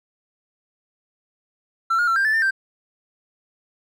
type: tone with pitch steps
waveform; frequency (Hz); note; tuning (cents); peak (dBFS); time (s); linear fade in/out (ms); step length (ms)
triangle; 1345 / 1427 / 1348 / 1588 / 1748 / 1796 / 1569; E6 / F6 / E6 / G6 / A6 / A6 / G6; +34 / +37 / +38 / +22 / -12 / +35 / +1; -14; 1.9-2.509; 10; 87
effects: tanh soft clip ceiling -11 dBFS